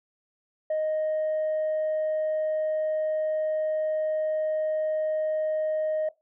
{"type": "tone", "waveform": "sine", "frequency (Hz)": 622, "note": "D#5", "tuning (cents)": -1, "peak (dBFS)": -22, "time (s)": [0.7, 6.09], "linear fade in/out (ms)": 5, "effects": ["noise-tail reverb RT60 0.2 s tail -19 dB re dry", "tanh soft clip ceiling -22 dBFS"]}